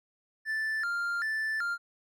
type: tone with vibrato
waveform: triangle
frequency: 1568 Hz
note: G6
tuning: in tune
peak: -27 dBFS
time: 0.45-1.78 s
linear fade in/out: 50 ms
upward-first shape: square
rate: 1.3 Hz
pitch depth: 200 cents each way
effects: none